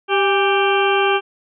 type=harmonic tone with a mistuned harmonic; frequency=392 Hz; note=G4; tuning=in tune; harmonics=1 / 2 / 3 / 4 / 6 / 7 / 8; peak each=-17 / -20 / -22 / -23 / -25 / -25 / -26 dBFS; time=0.08-1.21 s; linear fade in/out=50 ms; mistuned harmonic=2; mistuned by=+56 cents; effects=none